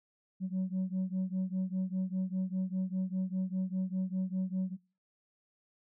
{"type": "beating tone pair", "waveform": "sine", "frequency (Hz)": [185, 190], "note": ["F#3", "F#3"], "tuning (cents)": [0, 46], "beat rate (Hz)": 5, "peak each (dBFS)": [-31, -33], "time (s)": [0.4, 4.77], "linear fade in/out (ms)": 50, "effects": ["noise-tail reverb RT60 0.4 s tail -24 dB re dry", "tanh soft clip ceiling -28 dBFS"]}